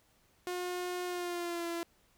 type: tone with pitch glide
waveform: sawtooth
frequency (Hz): 358.8 to 339.2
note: F4 to E4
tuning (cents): +47 to +50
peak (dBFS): -31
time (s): 0.47-1.83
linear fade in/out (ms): 0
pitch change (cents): -97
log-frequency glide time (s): 1.06-1.67
effects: pink hiss -69 dBFS RMS until 2.17 s